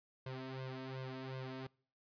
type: tone with flanger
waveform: sawtooth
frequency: 131 Hz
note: C3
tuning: 2 cents sharp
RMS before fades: -45 dBFS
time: 0.26-1.67 s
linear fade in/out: 5 ms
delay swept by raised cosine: 1.9 to 3.2 ms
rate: 2.7 Hz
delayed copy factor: +1
effects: noise-tail reverb RT60 0.5 s tail -26 dB re dry + resampled to 11025 Hz